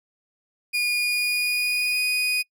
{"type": "tone with pitch glide", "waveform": "35% pulse", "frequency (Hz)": [2440, 2475], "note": ["D#7", "D#7"], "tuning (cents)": [-34, -10], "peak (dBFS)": -19, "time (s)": [0.73, 2.43], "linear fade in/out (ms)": 20, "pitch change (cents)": 24, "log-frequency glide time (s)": [1, 2], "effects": ["noise-tail reverb RT60 0.1 s tail -26 dB re dry"]}